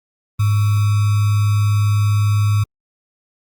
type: tone with sample-and-hold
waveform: sine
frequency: 103.83 Hz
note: G#2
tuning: in tune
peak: -12 dBFS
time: 0.39-2.64 s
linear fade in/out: 10 ms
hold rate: 1225 Hz
effects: Opus 32 kbps